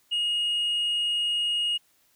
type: tone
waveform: sine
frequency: 2870 Hz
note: F7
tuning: 47 cents sharp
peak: -21 dBFS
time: 0.11-1.78 s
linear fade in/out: 20 ms
effects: tanh soft clip ceiling -22 dBFS + white hiss -65 dBFS RMS until 2.15 s